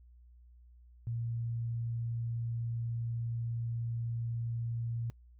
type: tone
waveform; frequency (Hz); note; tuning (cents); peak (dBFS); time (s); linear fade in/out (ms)
sine; 116.54; A#2; 0; -33; 1.07-5.1; 0
effects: noise-tail reverb RT60 0.1 s tail -23 dB re dry + added 60 Hz sine -55 dBFS peak until 5.39 s